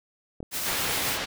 clicks, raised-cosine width 2 ms, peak -23 dBFS, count 2, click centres 0.404 / 0.429 s
white noise with tremolo, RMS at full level -29 dBFS, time 0.51-1.19 s, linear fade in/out 50 ms, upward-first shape triangle, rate 7.5 Hz, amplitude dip 25%
white low-pass noise, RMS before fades -31 dBFS, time 0.65-1.26 s, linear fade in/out 20 ms, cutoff 3500 Hz, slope 12 dB/octave
effects none

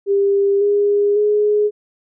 sine tone with pitch steps, 398.5 / 408.3 / 418.3 Hz, G4 / G#4 / G#4, +28 / -29 / +12 cents, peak -12 dBFS, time 0.06-1.71 s, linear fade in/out 50 ms, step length 550 ms, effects none

